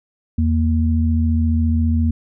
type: tone pair together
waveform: sine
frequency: 82.52 / 233.1 Hz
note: E2 / A#3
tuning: +2 / 0 cents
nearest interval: octave + tritone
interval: 1798 cents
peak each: -15 / -19 dBFS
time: 0.38-2.11 s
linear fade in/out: 5 ms
effects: none